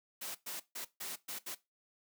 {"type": "noise bursts at uneven times", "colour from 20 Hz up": "white", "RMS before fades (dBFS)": -42, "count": 6, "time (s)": [[0.21, 0.35], [0.46, 0.6], [0.75, 0.85], [1, 1.16], [1.28, 1.39], [1.46, 1.55]], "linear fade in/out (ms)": 10, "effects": ["noise-tail reverb RT60 0.2 s tail -17 dB re dry", "high-pass 200 Hz 12 dB/octave"]}